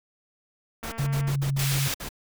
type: noise bursts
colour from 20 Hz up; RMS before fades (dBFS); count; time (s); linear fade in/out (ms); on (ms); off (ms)
pink; -35; 9; 0.83-2.091; 10; 93; 53
type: click train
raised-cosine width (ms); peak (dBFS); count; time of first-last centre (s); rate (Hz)
0.5; -26; 109; 0.83-1.306; 227
type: tone with pitch glide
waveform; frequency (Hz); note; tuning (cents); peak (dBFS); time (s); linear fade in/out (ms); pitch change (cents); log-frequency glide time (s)
sine; 139.8 to 137.16; C#3 to C#3; +15 to -18; -23; 0.99-1.88; 5; -33; 1.3-1.59
type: high-pass noise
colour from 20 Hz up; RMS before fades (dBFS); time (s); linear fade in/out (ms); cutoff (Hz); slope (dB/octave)
pink; -30; 1.59-1.94; 2; 2000; 12
effects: none